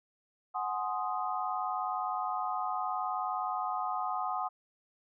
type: chord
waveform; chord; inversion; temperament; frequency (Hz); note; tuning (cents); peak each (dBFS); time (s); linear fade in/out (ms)
sine; Ab dominant seventh; third; equal with one note detuned; 740 / 839.3 / 1046.5 / 1244.5; Gb5 / Ab5 / C6 / Eb6; 0 / +18 / 0 / 0; -35 / -38 / -38 / -36; 0.54-4.49; 20
effects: none